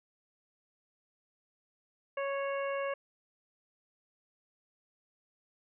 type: harmonic tone with a mistuned harmonic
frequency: 554.4 Hz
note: C#5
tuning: in tune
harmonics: 1 / 2 / 3 / 4 / 5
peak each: -33 / -39 / -43 / -45 / -47 dBFS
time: 2.17-2.94 s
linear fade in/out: 5 ms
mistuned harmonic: 4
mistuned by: -15 cents
effects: none